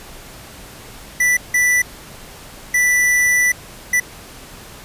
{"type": "tone bursts at uneven times", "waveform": "square", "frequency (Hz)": 1975.5, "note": "B6", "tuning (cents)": 0, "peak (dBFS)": -13, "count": 4, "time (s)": [[1.2, 1.37], [1.54, 1.82], [2.74, 3.52], [3.93, 4]], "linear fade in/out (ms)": 5, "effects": ["pink hiss -38 dBFS RMS until 4.84 s", "resampled to 32000 Hz"]}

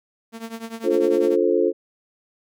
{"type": "tone with tremolo", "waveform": "sawtooth", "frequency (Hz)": 227, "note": "A#3", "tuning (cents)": -46, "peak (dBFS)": -24, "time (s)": [0.32, 1.37], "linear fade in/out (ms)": 50, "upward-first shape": "triangle", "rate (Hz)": 10, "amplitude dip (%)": 90}
{"type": "chord", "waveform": "sine", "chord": "D minor seventh", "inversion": "none", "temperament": "just", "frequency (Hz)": [293.7, 352.4, 440.5, 528.6], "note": ["D4", "F4", "A4", "C5"], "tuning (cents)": [0, 16, 2, 18], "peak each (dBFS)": [-25, -20, -20, -23], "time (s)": [0.83, 1.73], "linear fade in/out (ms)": 50}
{"effects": []}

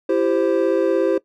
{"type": "chord", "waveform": "triangle", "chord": "C major", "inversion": "first", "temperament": "equal with one note detuned", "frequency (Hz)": [335, 392, 523.3], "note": ["E4", "G4", "C5"], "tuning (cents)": [28, 0, 0], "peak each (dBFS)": -18, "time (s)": [0.09, 1.18], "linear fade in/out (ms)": 5, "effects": ["noise-tail reverb RT60 0.1 s tail -19 dB re dry"]}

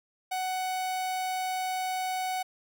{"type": "tone", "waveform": "45% pulse", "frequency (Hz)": 745, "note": "F#5", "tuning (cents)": 12, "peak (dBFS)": -29, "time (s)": [0.31, 2.43], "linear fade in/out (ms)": 10, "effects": []}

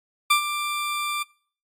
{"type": "tone with ADSR envelope", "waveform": "20% pulse", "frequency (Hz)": 1182, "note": "D6", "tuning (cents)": 11, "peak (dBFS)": -9, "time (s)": [0.3, 1.23], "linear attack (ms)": 9, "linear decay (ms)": 97, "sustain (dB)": -11, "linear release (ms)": 8, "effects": ["noise-tail reverb RT60 0.5 s tail -25 dB re dry", "AAC 48 kbps"]}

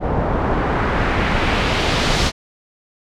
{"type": "noise with low-pass filter sweep", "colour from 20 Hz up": "pink", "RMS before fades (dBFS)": -18, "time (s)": [0, 2.32], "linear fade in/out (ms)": 50, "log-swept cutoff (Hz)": [760, 5400], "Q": 1.1, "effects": []}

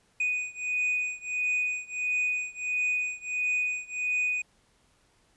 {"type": "beating tone pair", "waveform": "triangle", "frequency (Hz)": [2483, 2484.5], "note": ["D#7", "D#7"], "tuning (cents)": [-4, -3], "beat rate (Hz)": 1.5, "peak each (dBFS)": [-28, -29], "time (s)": [0.2, 4.42], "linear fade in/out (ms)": 5, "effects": ["pink hiss -66 dBFS RMS until 5.36 s", "resampled to 24000 Hz"]}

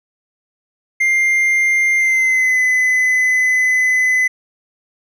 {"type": "tone with pitch glide", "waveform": "triangle", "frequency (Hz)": [2100, 2017], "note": ["C7", "B6"], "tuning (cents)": [6, 36], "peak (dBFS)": -10, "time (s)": [1, 4.28], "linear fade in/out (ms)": 10, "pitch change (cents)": -70, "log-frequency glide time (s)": [1.98, 2.6], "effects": []}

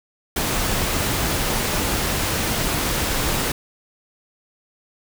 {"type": "noise", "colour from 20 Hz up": "pink", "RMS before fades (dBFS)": -22, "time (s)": [0.36, 3.52], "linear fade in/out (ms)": 5, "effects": []}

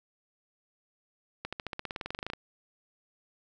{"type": "accelerating click train", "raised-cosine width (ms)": 0.3, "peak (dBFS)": -19, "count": 18, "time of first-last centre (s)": [1.45, 2.334], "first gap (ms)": 76, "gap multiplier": 0.95, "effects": []}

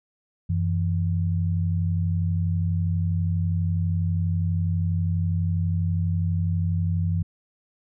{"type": "tone pair together", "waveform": "sine", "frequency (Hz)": [92.4, 164.64], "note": ["F#2", "E3"], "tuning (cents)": [-2, -2], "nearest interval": "minor seventh", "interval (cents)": 1000, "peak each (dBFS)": [-22, -26], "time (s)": [0.49, 7.23], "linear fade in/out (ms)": 10, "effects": []}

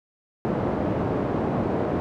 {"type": "band-pass noise", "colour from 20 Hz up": "pink", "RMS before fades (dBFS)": -25, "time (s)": [0.45, 2], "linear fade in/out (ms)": 0, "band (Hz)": [140, 690], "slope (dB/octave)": 12, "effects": []}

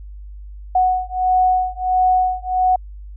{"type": "beating tone pair", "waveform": "sine", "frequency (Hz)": [738, 739.5], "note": ["F#5", "F#5"], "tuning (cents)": [-5, -1], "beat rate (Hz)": 1.5, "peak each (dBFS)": [-17, -17], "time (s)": [0.75, 2.76], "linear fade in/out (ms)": 5, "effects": ["added 50 Hz sine -32 dBFS peak until 3.16 s"]}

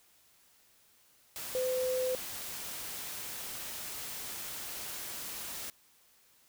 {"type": "tone in noise", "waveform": "sine", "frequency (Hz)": 510, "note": "C5", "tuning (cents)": -44, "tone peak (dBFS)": -29, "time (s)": [1.55, 2.15], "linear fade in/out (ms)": 0, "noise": "white", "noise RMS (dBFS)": -41, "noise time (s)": [1.36, 5.7], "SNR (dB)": 9, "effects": ["white hiss -65 dBFS RMS until 6.48 s"]}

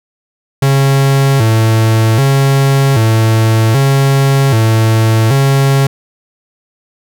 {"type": "tone with vibrato", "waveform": "45% pulse", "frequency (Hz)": 123.47, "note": "B2", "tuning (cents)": 0, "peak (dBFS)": -7, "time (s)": [0.62, 5.87], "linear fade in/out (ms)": 5, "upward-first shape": "square", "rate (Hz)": 0.64, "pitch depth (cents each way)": 180, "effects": []}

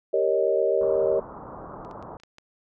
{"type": "chord", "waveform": "sine", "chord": "Eb dominant seventh", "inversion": "first", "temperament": "equal", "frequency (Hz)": [392, 466.2, 554.4, 622.3], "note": ["G4", "Bb4", "Db5", "Eb5"], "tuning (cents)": [0, 0, 0, 0], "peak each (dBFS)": -25, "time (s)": [0.13, 1.2], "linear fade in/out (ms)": 10}
{"type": "low-pass noise", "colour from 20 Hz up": "white", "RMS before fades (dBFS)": -40, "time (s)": [0.81, 2.17], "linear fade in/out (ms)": 2, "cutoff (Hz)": 1200, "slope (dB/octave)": 48}
{"type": "clicks", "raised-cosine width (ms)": 0.2, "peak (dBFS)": [-37, -35, -35, -39, -31, -29], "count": 6, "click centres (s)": [1.849, 1.912, 2.026, 2.2, 2.235, 2.384]}
{"effects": []}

